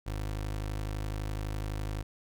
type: tone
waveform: 25% pulse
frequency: 51.91 Hz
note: G#1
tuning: in tune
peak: -29 dBFS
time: 0.06-2.03 s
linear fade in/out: 10 ms
effects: none